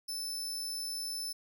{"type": "tone", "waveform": "sawtooth", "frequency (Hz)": 5274, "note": "E8", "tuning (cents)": 0, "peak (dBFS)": -33, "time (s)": [0.08, 1.33], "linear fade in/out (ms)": 10, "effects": []}